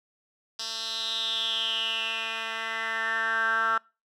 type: tone with band-pass filter sweep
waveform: 10% pulse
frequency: 224.5 Hz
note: A3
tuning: 35 cents sharp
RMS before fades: -29 dBFS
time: 0.59-3.78 s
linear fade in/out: 5 ms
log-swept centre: 4700 to 1400 Hz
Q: 7.4
effects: noise-tail reverb RT60 0.3 s tail -25 dB re dry

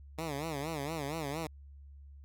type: tone with vibrato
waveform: 10% pulse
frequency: 151.2 Hz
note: D#3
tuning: 49 cents flat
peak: -27 dBFS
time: 0.18-1.47 s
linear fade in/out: 5 ms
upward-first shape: sine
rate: 4.3 Hz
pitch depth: 160 cents each way
effects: added 70 Hz sine -49 dBFS peak until 2.24 s

